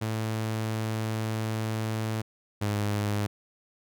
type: tone pair in turn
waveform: sawtooth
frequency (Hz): 110 / 103.62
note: A2 / G#2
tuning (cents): 0 / -3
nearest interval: minor second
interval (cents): 103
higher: first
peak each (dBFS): -24 / -22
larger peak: second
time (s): 0.01-2.22 / 2.61-3.27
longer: first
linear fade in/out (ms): 10
effects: none